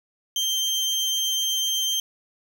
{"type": "tone", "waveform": "30% pulse", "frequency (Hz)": 3148, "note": "G7", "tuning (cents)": 7, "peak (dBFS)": -19, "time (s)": [0.36, 2], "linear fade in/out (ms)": 2, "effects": []}